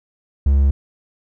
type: tone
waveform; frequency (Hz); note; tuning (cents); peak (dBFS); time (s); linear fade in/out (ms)
triangle; 69.3; C#2; 0; -9; 0.46-0.71; 5
effects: none